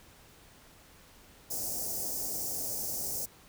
white band-stop noise, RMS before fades -35 dBFS, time 1.5-3.26 s, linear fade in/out 10 ms, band 790 to 5100 Hz, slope 48 dB/octave, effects pink hiss -57 dBFS RMS until 3.48 s

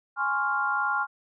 sine chord, Db major seventh, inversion second, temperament equal, 830.6 / 1046.5 / 1108.7 / 1396.9 Hz, Ab5 / C6 / Db6 / F6, 0 / 0 / 0 / 0 cents, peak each -30 / -32 / -32 / -26 dBFS, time 0.16-1.07 s, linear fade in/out 50 ms, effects none

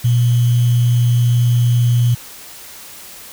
sine tone with sample-and-hold, 120.2 Hz, B2, 46 cents flat, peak -10 dBFS, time 0.04-2.15 s, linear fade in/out 10 ms, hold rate 3150 Hz, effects white hiss -36 dBFS RMS until 3.32 s

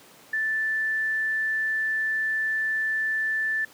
sine tone, 1760 Hz, A6, in tune, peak -23 dBFS, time 0.33-3.65 s, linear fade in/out 5 ms, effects pink hiss -51 dBFS RMS until 3.73 s + high-pass 200 Hz 12 dB/octave

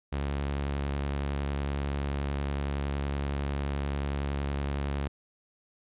sawtooth tone with vibrato, 70.4 Hz, C#2, 27 cents sharp, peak -25 dBFS, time 0.12-5.08 s, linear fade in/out 10 ms, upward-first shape square, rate 11 Hz, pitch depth 17 cents each way, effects resampled to 8000 Hz

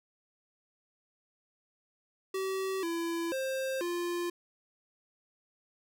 square tone with pitch steps, 382.5 / 335.9 / 529 / 348.4 Hz, G4 / E4 / C5 / F4, -42 / +33 / +19 / -4 cents, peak -32 dBFS, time 2.34-4.3 s, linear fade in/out 5 ms, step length 490 ms, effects none

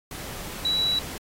sine tone in noise, 3920 Hz, B7, 14 cents flat, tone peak -21 dBFS, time 0.65-0.99 s, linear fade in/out 2 ms, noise pink, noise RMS -37 dBFS, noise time 0.11-1.18 s, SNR +13 dB, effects AAC 48 kbps

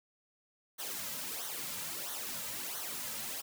white noise with flanger, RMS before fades -40 dBFS, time 0.78-3.42 s, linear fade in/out 20 ms, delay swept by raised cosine 0.4 to 2.8 ms, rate 1.5 Hz, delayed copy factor -0.7, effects none

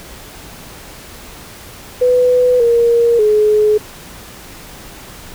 sine tone with pitch steps, 497.8 / 469.5 / 424.2 Hz, B4 / A#4 / G#4, +14 / +12 / +37 cents, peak -8 dBFS, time 2.01-3.78 s, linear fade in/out 10 ms, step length 590 ms, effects pink hiss -35 dBFS RMS until 5.34 s

